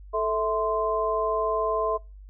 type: tone cluster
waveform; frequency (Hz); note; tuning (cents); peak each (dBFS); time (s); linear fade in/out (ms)
sine; 439.5 / 653 / 1040; A4 / E5 / C6; -2 / -17 / -11; -27; 0.13-1.98; 20
effects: noise-tail reverb RT60 0.3 s tail -25 dB re dry + added 49 Hz sine -42 dBFS peak until 2.29 s